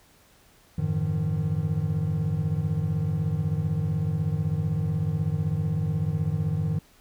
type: tone cluster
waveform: triangle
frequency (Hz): 91.1 / 106 / 153.1 / 169.1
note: F#2 / G#2 / D#3 / E3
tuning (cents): -26 / +36 / -28 / +44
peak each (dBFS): -30 / -28 / -24 / -30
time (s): 0.78-6.79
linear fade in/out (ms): 5
effects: pink hiss -58 dBFS RMS until 7 s